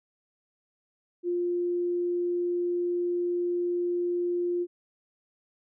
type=tone; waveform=sine; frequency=351.2 Hz; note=F4; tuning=10 cents sharp; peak=-25 dBFS; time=1.23-4.67 s; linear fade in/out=50 ms; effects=none